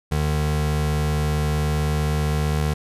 square tone pair together, 75.3 / 150.8 Hz, D2 / D3, +44 / +46 cents, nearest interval octave, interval 1202 cents, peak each -23 dBFS, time 0.11-2.74 s, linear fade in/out 10 ms, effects resampled to 32000 Hz

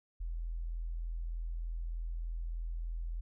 sine tone, 41.65 Hz, E1, 19 cents sharp, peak -35 dBFS, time 0.2-3.21 s, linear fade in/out 10 ms, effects none

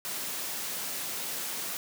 white high-pass noise, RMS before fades -35 dBFS, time 0.05-1.77 s, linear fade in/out 0 ms, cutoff 130 Hz, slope 24 dB/octave, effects none

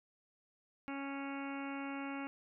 harmonic tone, 276.7 Hz, C#4, 3 cents flat, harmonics 1 / 2 / 3 / 4 / 5 / 6 / 7 / 8 / 9 / 10, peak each -41 / -51 / -48 / -52 / -50 / -56 / -58 / -51 / -56 / -54 dBFS, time 0.88-2.27 s, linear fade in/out 0 ms, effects none

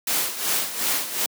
white noise with tremolo, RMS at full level -22 dBFS, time 0.07-1.26 s, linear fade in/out 2 ms, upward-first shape sine, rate 2.7 Hz, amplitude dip 70%, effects high-pass 200 Hz 12 dB/octave

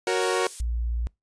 sawtooth chord, F# major, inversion none, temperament equal, 370 / 466.2 / 554.4 Hz, F#4 / A#4 / C#5, 0 / 0 / 0 cents, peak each -21 / -22 / -26 dBFS, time 0.07-0.47 s, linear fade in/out 2 ms
violet noise, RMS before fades -33 dBFS, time 0.21-0.61 s, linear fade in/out 5 ms
sine tone, 58.27 Hz, A#1, in tune, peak -24 dBFS, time 0.6-1.07 s, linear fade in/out 0 ms
effects noise-tail reverb RT60 0.2 s tail -25 dB re dry + resampled to 22050 Hz

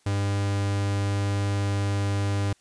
45% pulse tone, 100.3 Hz, G2, 40 cents sharp, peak -23 dBFS, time 0.06-2.53 s, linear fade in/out 5 ms, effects white hiss -63 dBFS RMS until 2.6 s + resampled to 22050 Hz

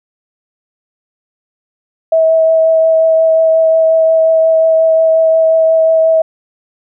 sine tone with vibrato, 646 Hz, E5, 35 cents flat, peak -6 dBFS, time 2.12-6.22 s, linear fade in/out 5 ms, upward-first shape triangle, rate 5.6 Hz, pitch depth 12 cents each way, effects none

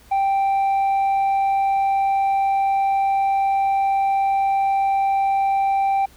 sine tone with tanh clipping, 784 Hz, G5, in tune, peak -17 dBFS, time 0.11-6.06 s, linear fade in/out 10 ms, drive 3 dB, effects added 60 Hz sine -51 dBFS peak until 6.16 s + pink hiss -51 dBFS RMS until 6.16 s

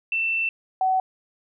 sine tone pair in turn, 2677 / 753.3 Hz, E7 / F#5, +26 / +31 cents, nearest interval octave + minor seventh, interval 2195 cents, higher first, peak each -21 / -18 dBFS, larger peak second, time 0.12-0.49 / 0.81-1 s, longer first, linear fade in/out 2 ms, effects none

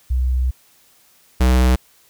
sine / square tone pair in turn, 63.4 / 63.12 Hz, B1 / B1, +46 / +38 cents, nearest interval unison, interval 8 cents, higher first, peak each -15 / -12 dBFS, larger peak second, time 0.1-0.51 / 1.4-1.76 s, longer first, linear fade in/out 10 ms, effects white hiss -54 dBFS RMS until 2.09 s

